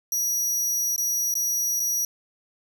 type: tone with dropouts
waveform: sawtooth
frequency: 5790 Hz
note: F#8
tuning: 38 cents flat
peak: -20 dBFS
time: 0.12-2.05 s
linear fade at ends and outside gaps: 2 ms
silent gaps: 0.962-0.979 / 1.341-1.353 / 1.797-1.801 s
effects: none